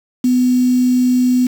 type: tone with quantisation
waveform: sine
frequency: 250.3 Hz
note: B3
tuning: 23 cents sharp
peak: -10 dBFS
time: 0.24-1.47 s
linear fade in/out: 5 ms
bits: 5
effects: none